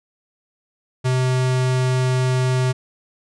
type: tone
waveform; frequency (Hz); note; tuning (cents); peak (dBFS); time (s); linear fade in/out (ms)
square; 128.3; C3; -34; -17; 1.04-2.73; 20
effects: resampled to 22050 Hz